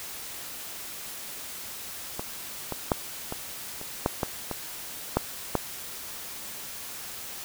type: clicks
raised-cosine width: 1 ms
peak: -17 / -16 / -7 / -17 / -24 / -8 / -11 / -16 / -7 / -8 dBFS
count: 10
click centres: 2.195 / 2.723 / 2.918 / 3.324 / 3.814 / 4.061 / 4.232 / 4.513 / 5.17 / 5.553 s
effects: white hiss -39 dBFS RMS until 7.44 s